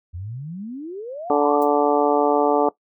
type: exponential sweep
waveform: sine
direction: up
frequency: 81.5 to 1246 Hz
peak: -29 dBFS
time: 0.13-1.58 s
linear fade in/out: 20 ms
type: harmonic tone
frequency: 145.9 Hz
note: D3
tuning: 11 cents flat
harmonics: 2 / 3 / 4 / 5 / 6 / 7 / 8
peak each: -22 / -19 / -22 / -22 / -23 / -34 / -27 dBFS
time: 1.3-2.69 s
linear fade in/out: 2 ms
type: noise with exponential decay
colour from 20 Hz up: violet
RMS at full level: -35 dBFS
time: 1.62-1.69 s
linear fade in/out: 0 ms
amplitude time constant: 15 ms
effects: noise-tail reverb RT60 0.1 s tail -19 dB re dry